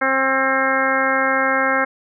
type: harmonic tone with a mistuned harmonic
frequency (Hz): 266.5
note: C4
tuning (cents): +32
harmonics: 1 / 2 / 3 / 4 / 5 / 6 / 7 / 8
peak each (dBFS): -26 / -22 / -25 / -25 / -22 / -21 / -26 / -25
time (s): 0.01-1.85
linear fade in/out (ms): 10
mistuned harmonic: 7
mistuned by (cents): -17
effects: none